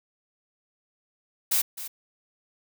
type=noise with echo; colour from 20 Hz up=blue; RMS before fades=-23 dBFS; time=1.51-1.62 s; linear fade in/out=10 ms; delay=260 ms; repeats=1; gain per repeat=-13 dB; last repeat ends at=1.88 s; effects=none